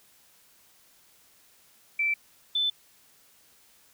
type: tone pair in turn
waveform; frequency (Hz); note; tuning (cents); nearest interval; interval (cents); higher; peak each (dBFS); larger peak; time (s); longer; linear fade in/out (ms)
sine; 2331 / 3518; D7 / A7; -14 / -1; perfect fifth; 713; second; -23; neither; 1.99-2.14 / 2.55-2.7; neither; 5
effects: white hiss -60 dBFS RMS until 3.93 s